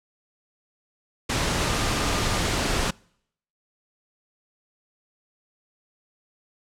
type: tone in noise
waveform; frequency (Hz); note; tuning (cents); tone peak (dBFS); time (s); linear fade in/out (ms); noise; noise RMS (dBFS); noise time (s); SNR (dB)
sine; 1209; D6; +50; -35; 1.65-2.41; 10; pink; -24; 1.29-2.91; -14
effects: noise-tail reverb RT60 0.7 s tail -26 dB re dry + low-pass 8000 Hz 12 dB/octave